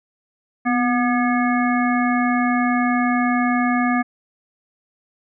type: harmonic tone with a mistuned harmonic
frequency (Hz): 242.3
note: B3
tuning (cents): -33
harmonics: 1 / 3 / 5 / 7 / 9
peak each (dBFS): -18 / -23 / -25 / -26 / -28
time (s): 0.65-4.03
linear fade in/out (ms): 20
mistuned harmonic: 1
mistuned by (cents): +43
effects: none